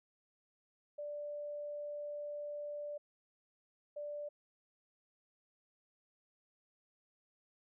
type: tone bursts at uneven times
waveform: sine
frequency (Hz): 587.3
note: D5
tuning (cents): 0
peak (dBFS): -40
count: 2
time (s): 0.98-2.98 / 3.96-4.29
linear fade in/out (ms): 10
effects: none